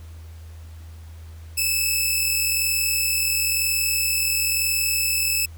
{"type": "tone pair together", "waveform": "10% pulse", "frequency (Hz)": [2596, 2637], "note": ["E7", "E7"], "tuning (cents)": [-27, 0], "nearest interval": "unison", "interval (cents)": 27, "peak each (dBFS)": -14, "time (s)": [1.57, 5.46], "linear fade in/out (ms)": 10, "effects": ["added 81 Hz sine -37 dBFS peak until 5.57 s", "pink hiss -53 dBFS RMS until 5.57 s"]}